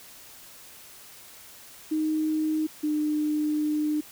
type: tone pair in turn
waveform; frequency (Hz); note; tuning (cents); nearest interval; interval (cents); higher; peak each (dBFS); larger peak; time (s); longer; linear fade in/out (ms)
sine; 311.1 / 302.1; D#4 / D4; 0 / +49; minor second; 51; first; -23; neither; 1.91-2.67 / 2.83-4.01; second; 10
effects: white hiss -48 dBFS RMS until 4.11 s